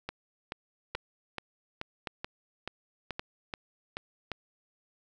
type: two click trains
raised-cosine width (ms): 0.3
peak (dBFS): -18 / -19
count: 4 / 10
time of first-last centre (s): 0.95-4.317 / 0.09-3.969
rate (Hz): 0.891 / 2.32
effects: none